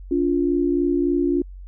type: tone pair together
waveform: sine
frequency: 285.2 / 348.7 Hz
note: C#4 / F4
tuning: +49 / -3 cents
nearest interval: minor third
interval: 348 cents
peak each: -20 dBFS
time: 0.11-1.42 s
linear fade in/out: 5 ms
effects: added 46 Hz sine -35 dBFS peak until 1.67 s